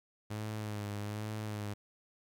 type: tone with vibrato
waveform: sawtooth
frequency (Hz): 105.3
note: G#2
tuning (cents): +24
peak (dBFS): -33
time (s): 0.3-1.74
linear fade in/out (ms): 10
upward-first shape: sine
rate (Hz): 1.2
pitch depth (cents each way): 44
effects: 12-bit